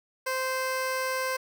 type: tone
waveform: 15% pulse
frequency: 520 Hz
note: C5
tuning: 11 cents flat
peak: -21 dBFS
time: 0.26-1.37 s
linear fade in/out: 10 ms
effects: none